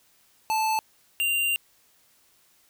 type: tone pair in turn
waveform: square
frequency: 876 / 2781 Hz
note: A5 / F7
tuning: -8 / -8 cents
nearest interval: octave + minor sixth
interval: 2000 cents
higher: second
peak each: -23 dBFS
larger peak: neither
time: 0.5-0.79 / 1.2-1.56 s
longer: second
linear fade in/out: 0 ms
effects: white hiss -62 dBFS RMS until 2.69 s